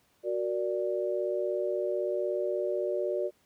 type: chord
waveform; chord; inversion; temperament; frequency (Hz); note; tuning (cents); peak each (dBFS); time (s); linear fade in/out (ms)
sine; Gb augmented; none; equal; 370 / 466.2 / 587.3; Gb4 / Bb4 / D5; 0 / 0 / 0; -31 / -35 / -31; 0.23-3.31; 50
effects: pink hiss -68 dBFS RMS until 3.45 s + high-pass 80 Hz 12 dB/octave